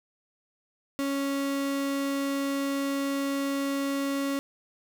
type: tone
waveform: 35% pulse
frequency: 277.2 Hz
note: C#4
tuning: in tune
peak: -25 dBFS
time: 0.99-4.39 s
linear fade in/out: 0 ms
effects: none